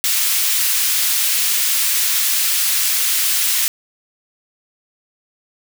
white high-pass noise, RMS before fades -17 dBFS, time 0.04-3.68 s, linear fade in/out 0 ms, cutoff 1900 Hz, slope 12 dB/octave, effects none

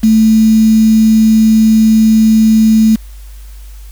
sine tone with quantisation, 220 Hz, A3, in tune, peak -4 dBFS, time 0.03-2.96 s, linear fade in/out 10 ms, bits 4, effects added 50 Hz sine -28 dBFS peak until 3.91 s + white hiss -44 dBFS RMS until 3.91 s

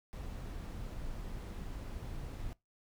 brown noise, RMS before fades -42 dBFS, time 0.13-2.53 s, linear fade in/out 0 ms, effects noise-tail reverb RT60 0.2 s tail -22 dB re dry

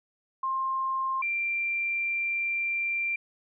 sine tone pair in turn, 1059 / 2366 Hz, C6 / D7, +21 / +12 cents, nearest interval octave + major second, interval 1391 cents, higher second, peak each -26 dBFS, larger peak neither, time 0.43-1.22 / 1.22-3.16 s, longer second, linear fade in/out 5 ms, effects none

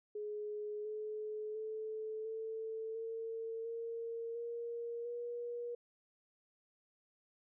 sine tone with pitch steps, 420 / 427.8 / 435.8 / 443.9 / 452.2 / 460.7 / 469.3 / 478 Hz, G#4 / A4 / A4 / A4 / A4 / A#4 / A#4 / A#4, +19 / -49 / -17 / +15 / +47 / -20 / +12 / +43 cents, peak -39 dBFS, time 0.15-5.75 s, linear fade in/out 5 ms, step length 700 ms, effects none

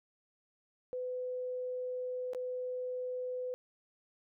sine tone with dropouts, 503 Hz, B4, 32 cents sharp, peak -35 dBFS, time 0.93-3.54 s, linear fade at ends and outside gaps 0 ms, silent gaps 2.334-2.348 s, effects none

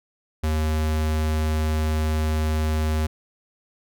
square tone, 77.78 Hz, D#2, in tune, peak -21 dBFS, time 0.43-3.07 s, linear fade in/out 10 ms, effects none

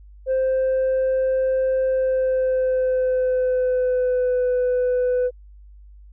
sine tone with pitch glide, 523 to 498.8 Hz, C5 to B4, -1 to +17 cents, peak -15 dBFS, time 0.26-5.31 s, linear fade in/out 50 ms, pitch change -82 cents, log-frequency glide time 1.85-4.45 s, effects tanh soft clip ceiling -16 dBFS + added 50 Hz sine -42 dBFS peak until 6.12 s

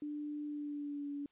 sine tone with pitch glide, 296.1 to 286 Hz, D4 to D4, +14 to -46 cents, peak -38 dBFS, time 0.02-1.26 s, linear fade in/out 2 ms, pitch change -60 cents, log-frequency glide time 0.45-1.1 s, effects white hiss -74 dBFS RMS until 1.31 s + resampled to 8000 Hz

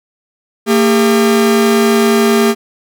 45% pulse tone pair together, 227.1 / 403.4 Hz, A#3 / G4, -45 / +50 cents, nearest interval minor seventh, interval 995 cents, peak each -11 dBFS, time 0.66-2.55 s, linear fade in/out 50 ms, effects none

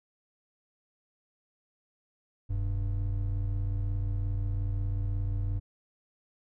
triangle tone pair together, 41.2 / 98 Hz, E1 / G2, 0 / 0 cents, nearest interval octave + minor third, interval 1500 cents, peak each -29 / -28 dBFS, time 2.49-5.6 s, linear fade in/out 20 ms, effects none

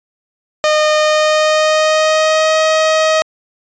sawtooth tone with pitch glide, 612 to 630.7 Hz, D#5 to D#5, -29 to +23 cents, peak -6 dBFS, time 0.64-3.22 s, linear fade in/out 0 ms, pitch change +52 cents, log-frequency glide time 0.97-2.56 s, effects resampled to 16000 Hz

